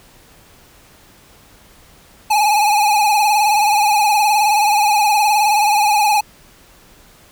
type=tone with vibrato; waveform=square; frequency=839 Hz; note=G#5; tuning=17 cents sharp; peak=-12 dBFS; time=2.3-6.21 s; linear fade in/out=10 ms; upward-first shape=triangle; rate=19 Hz; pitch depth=77 cents each way; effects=pink hiss -47 dBFS RMS until 7.31 s